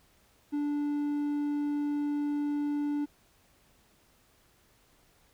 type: tone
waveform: triangle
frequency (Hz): 291.8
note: D4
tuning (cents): -11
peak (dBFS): -26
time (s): 0.52-3.06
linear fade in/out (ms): 20
effects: pink hiss -65 dBFS RMS until 5.33 s